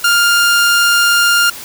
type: tone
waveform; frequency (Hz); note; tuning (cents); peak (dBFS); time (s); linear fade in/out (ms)
sawtooth; 1403; F6; +8; -5; 0.04-1.5; 5
effects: white hiss -30 dBFS RMS until 1.64 s